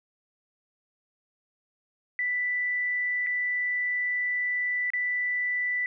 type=tone with dropouts; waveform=sine; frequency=1979 Hz; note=B6; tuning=3 cents sharp; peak=-25 dBFS; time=2.19-5.86 s; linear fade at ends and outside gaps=1 ms; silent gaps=3.265-3.269 / 4.903-4.935 s; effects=none